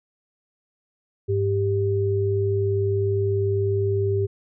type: tone pair together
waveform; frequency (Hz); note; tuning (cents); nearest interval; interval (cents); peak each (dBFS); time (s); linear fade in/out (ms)
sine; 101.5 / 394; G#2 / G4; -39 / +9; octave + major seventh; 2348; -22; 1.28-4.27; 20
effects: none